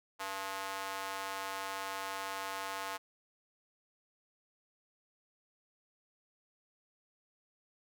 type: tone with high-pass filter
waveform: square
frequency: 97 Hz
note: G2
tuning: 18 cents flat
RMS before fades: -40 dBFS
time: 0.19-2.98 s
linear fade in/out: 20 ms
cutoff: 910 Hz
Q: 1.5
effects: none